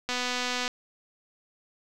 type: click train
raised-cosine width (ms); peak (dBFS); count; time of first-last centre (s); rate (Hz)
0.2; -13; 147; 0.09-0.679; 248
effects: none